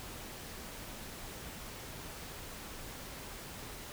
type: silence
effects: pink hiss -46 dBFS RMS until 3.92 s